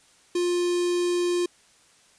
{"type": "tone with notch filter", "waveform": "square", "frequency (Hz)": 352.1, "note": "F4", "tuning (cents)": 14, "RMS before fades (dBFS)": -24, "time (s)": [0.35, 1.46], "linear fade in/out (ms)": 5, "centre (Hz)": 1400, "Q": 0.76, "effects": ["white hiss -58 dBFS RMS until 2.18 s", "resampled to 22050 Hz"]}